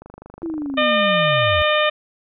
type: click train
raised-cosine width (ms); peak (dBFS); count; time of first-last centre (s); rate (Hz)
1; -24; 21; 0.02-0.82; 25
type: linear sweep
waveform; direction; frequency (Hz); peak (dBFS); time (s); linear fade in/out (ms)
sine; down; 338.1 to 76; -23; 0.43-1.62; 0
type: harmonic tone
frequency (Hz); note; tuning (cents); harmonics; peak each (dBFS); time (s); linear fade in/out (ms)
606; D#5; -46; 1 / 2 / 3 / 4 / 5 / 6; -18 / -21 / -23 / -24 / -25 / -26; 0.77-1.9; 10
effects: none